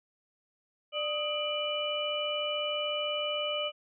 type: harmonic tone with a mistuned harmonic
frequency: 594 Hz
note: D5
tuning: 20 cents sharp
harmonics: 1 / 2 / 4 / 5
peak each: -33 / -39 / -39 / -33 dBFS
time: 0.92-3.72 s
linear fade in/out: 50 ms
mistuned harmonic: 2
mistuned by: +93 cents
effects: none